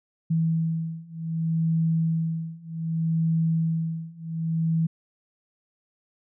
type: beating tone pair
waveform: sine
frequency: 162.6 / 163.25 Hz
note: E3 / E3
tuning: -23 / -17 cents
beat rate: 0.65 Hz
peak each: -26 / -25 dBFS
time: 0.3-4.87 s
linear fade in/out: 10 ms
effects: none